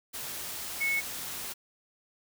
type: tone in noise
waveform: sine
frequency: 2200 Hz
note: C#7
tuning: 14 cents flat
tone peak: -26 dBFS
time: 0.8-1.01 s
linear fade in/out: 20 ms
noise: white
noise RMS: -38 dBFS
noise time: 0.13-1.54 s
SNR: +9 dB
effects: none